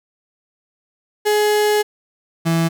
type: tone pair in turn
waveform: 35% pulse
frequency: 420.3 / 165.45 Hz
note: G#4 / E3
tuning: +21 / +7 cents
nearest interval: octave + major third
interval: 1614 cents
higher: first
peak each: -12 / -13 dBFS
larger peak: first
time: 1.25-1.83 / 2.45-2.69 s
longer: first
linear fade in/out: 20 ms
effects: none